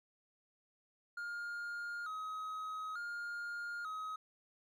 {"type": "tone with vibrato", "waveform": "triangle", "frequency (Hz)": 1339, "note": "E6", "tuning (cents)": 27, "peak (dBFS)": -38, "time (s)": [1.17, 4.16], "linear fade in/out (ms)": 5, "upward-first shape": "square", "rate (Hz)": 0.56, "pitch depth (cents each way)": 94, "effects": []}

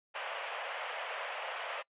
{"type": "band-pass noise", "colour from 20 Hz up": "pink", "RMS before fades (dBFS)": -40, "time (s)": [0.14, 1.83], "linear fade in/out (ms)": 20, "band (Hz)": [520, 3200], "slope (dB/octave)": 48, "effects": ["noise-tail reverb RT60 0.1 s tail -23 dB re dry", "resampled to 8000 Hz"]}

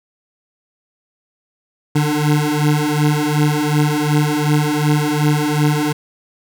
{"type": "beating tone pair", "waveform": "25% pulse", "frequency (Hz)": [148.1, 150.8], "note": ["D3", "D3"], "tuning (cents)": [15, 46], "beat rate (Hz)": 2.7, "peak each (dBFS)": -13, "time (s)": [1.95, 5.93], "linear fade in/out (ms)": 10, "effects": []}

